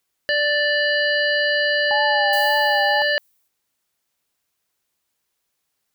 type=harmonic tone; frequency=587.3 Hz; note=D5; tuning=in tune; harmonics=1 / 3 / 5 / 7 / 8; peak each=-22 / -19 / -26 / -30 / -30 dBFS; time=0.29-3.18 s; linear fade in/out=0 ms
type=tone with vibrato; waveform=sine; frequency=834 Hz; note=G#5; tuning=7 cents sharp; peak=-20 dBFS; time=1.91-3.02 s; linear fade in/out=0 ms; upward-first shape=triangle; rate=1.9 Hz; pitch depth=69 cents each way
type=noise with exponential decay; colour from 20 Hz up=violet; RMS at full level=-30 dBFS; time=2.33-3.48 s; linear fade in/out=1 ms; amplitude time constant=250 ms
effects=white hiss -75 dBFS RMS until 5.94 s